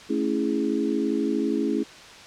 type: chord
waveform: sine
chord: A major seventh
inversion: none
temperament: equal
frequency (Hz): 220 / 277.2 / 329.6 / 415.3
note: A3 / C#4 / E4 / G#4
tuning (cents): 0 / 0 / 0 / 0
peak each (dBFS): -28 / -26 / -27 / -29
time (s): 0.09-1.84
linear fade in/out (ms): 20
effects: white hiss -44 dBFS RMS until 2.26 s + low-pass 5000 Hz 12 dB/octave